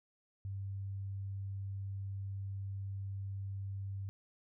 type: tone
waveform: sine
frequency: 98 Hz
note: G2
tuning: in tune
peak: -38 dBFS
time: 0.45-4.09 s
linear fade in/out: 0 ms
effects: none